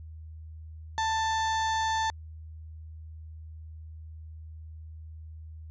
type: tone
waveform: 35% pulse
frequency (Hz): 886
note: A5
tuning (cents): +12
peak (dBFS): -24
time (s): 0.98-2.1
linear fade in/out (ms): 0
effects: added 79 Hz sine -41 dBFS peak until 5.7 s + resampled to 16000 Hz